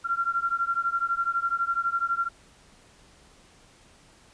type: beating tone pair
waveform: sine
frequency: 1369 / 1381 Hz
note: F6 / F6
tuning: -35 / -20 cents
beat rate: 12 Hz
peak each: -27 dBFS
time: 0.04-2.29 s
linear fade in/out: 20 ms
effects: pink hiss -56 dBFS RMS until 4.33 s + resampled to 22050 Hz